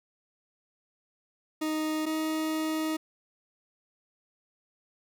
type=tone pair in turn; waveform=40% pulse; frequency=311.1 / 314.5 Hz; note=D#4 / D#4; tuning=0 / +19 cents; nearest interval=unison; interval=19 cents; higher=second; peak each=-27 dBFS; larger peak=neither; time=1.61-2.06 / 2.06-2.97 s; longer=second; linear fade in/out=10 ms; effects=none